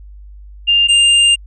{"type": "tone pair in turn", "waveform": ["sine", "square"], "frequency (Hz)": [2802, 2802], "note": ["F7", "F7"], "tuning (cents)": [5, 5], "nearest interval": "unison", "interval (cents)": 0, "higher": "neither", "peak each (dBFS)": -8, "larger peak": "neither", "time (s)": [[0.67, 0.88], [0.88, 1.36]], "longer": "second", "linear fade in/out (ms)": 20, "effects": ["added 50 Hz sine -33 dBFS peak until 1.46 s", "resampled to 24000 Hz"]}